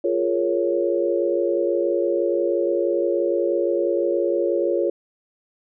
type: chord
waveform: sine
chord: Bb minor seventh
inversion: second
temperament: equal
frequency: 349.2 / 415.3 / 466.2 / 554.4 Hz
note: F4 / Ab4 / Bb4 / Db5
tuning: 0 / 0 / 0 / 0 cents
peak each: -22 / -26 / -26 / -23 dBFS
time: 0.04-4.9 s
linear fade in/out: 5 ms
effects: none